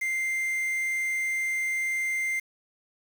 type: tone with quantisation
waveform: triangle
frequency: 2093 Hz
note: C7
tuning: in tune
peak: -24 dBFS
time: 0.01-2.4 s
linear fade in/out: 10 ms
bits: 7
effects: none